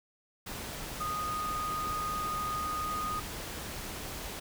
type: tone in noise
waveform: sine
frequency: 1238 Hz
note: D#6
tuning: 9 cents flat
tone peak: -32 dBFS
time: 1-3.2 s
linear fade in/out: 10 ms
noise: pink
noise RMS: -40 dBFS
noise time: 0.46-4.4 s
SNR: +5 dB
effects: none